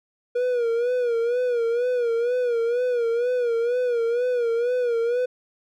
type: tone with vibrato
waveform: triangle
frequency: 480 Hz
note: B4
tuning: 49 cents flat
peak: -18 dBFS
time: 0.35-5.26 s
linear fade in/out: 10 ms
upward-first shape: sine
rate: 2.1 Hz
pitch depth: 78 cents each way
effects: none